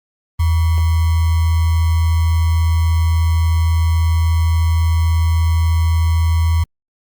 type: tone with sample-and-hold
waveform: sine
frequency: 81.8 Hz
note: E2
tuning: 13 cents flat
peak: -11 dBFS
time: 0.39-6.64 s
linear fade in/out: 10 ms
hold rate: 1050 Hz
effects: Opus 32 kbps